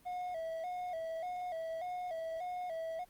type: tone with vibrato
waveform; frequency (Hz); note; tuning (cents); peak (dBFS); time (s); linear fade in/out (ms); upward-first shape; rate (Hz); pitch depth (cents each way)
triangle; 686; F5; -31; -35; 0.05-3.05; 20; square; 1.7; 89
effects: pink hiss -65 dBFS RMS until 3.09 s + Opus 32 kbps